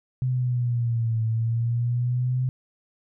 sine linear two-way sweep, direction down then up, 128.7 to 111.4 to 128.7 Hz, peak -21 dBFS, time 0.22-2.49 s, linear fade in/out 0 ms, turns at 1.24 s, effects none

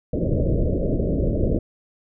pink low-pass noise, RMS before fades -21 dBFS, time 0.13-1.59 s, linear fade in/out 5 ms, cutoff 620 Hz, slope 96 dB/octave, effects none

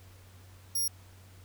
5% pulse tone, 5600 Hz, F8, 4 cents sharp, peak -22 dBFS, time 0.75-0.88 s, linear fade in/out 5 ms, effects added 93 Hz sine -52 dBFS peak until 1.44 s + pink hiss -59 dBFS RMS until 1.44 s

